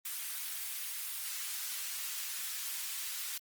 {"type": "high-pass noise", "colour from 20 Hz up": "white", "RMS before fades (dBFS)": -39, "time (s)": [0.05, 3.38], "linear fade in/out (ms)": 5, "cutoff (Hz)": 1600, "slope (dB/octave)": 12, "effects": ["Opus 24 kbps"]}